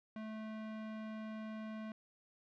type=tone with low-pass filter; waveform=square; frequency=217.9 Hz; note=A3; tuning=17 cents flat; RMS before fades=-45 dBFS; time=0.16-1.92 s; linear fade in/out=2 ms; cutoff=2400 Hz; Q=0.86; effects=none